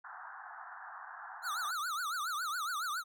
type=band-pass noise; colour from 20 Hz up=white; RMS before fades=-48 dBFS; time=0.04-1.71 s; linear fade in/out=5 ms; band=710 to 1700 Hz; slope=96 dB/octave
type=tone with vibrato; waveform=square; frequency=1318.5 Hz; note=E6; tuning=in tune; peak=-35 dBFS; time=1.42-3.04 s; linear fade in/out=50 ms; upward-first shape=triangle; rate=7.2 Hz; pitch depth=250 cents each way
effects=none